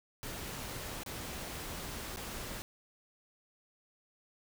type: noise with dropouts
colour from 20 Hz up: pink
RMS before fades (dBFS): -42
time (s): 0.23-2.62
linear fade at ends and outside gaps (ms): 0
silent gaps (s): 1.034-1.062 / 2.161-2.171
effects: none